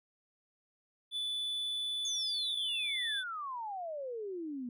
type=tone; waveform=triangle; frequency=3478 Hz; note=A7; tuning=21 cents flat; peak=-32 dBFS; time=1.11-3.24 s; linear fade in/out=50 ms
type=exponential sweep; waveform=sine; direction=down; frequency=6610 to 236.1 Hz; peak=-37 dBFS; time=2.05-4.69 s; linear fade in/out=2 ms
effects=none